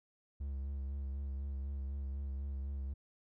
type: tone with vibrato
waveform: triangle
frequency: 68.7 Hz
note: C#2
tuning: 15 cents flat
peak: -35 dBFS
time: 0.4-2.94 s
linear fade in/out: 10 ms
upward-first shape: sine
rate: 4 Hz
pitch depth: 37 cents each way
effects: none